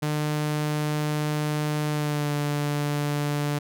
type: tone with pitch glide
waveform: sawtooth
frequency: 150.5 to 146.3 Hz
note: D3 to D3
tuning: +43 to -6 cents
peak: -20 dBFS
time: 0.02-3.59 s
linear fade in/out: 10 ms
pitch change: -49 cents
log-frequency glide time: 1.89-2.33 s
effects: none